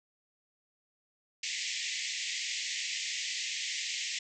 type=band-pass noise; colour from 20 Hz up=pink; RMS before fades=-36 dBFS; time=1.43-4.19 s; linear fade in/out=5 ms; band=1900 to 7600 Hz; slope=96 dB/octave; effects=none